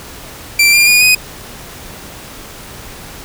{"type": "tone with pitch steps", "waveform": "sawtooth", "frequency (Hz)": [2349, 2397, 2446, 2496], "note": ["D7", "D7", "D#7", "D#7"], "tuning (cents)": [0, 35, -30, 5], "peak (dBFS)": -3, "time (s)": [0.59, 1.15], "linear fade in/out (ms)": 5, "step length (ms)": 140, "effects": ["pink hiss -32 dBFS RMS until 3.24 s"]}